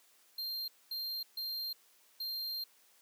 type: tone bursts at uneven times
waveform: square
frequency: 4186 Hz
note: C8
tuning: in tune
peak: -37 dBFS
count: 4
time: 0.38-0.68 / 0.91-1.23 / 1.37-1.73 / 2.2-2.64 s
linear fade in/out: 5 ms
effects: white hiss -66 dBFS RMS until 3.01 s + high-pass 300 Hz 12 dB/octave